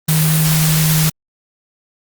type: tone in noise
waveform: sine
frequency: 156.9 Hz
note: D#3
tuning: 15 cents sharp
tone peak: -12 dBFS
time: 0.08-1.1 s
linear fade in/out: 10 ms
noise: white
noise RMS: -18 dBFS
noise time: 0.08-1.1 s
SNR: +3 dB
effects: Opus 32 kbps